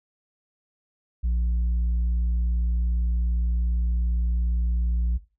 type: tone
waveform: sine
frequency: 58.7 Hz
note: A#1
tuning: 13 cents sharp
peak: -18 dBFS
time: 1.23-5.18 s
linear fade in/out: 20 ms
effects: noise-tail reverb RT60 0.3 s tail -17 dB re dry + tanh soft clip ceiling -20 dBFS